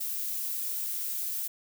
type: noise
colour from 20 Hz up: violet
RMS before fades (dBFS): -33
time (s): 0-1.48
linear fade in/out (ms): 10
effects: none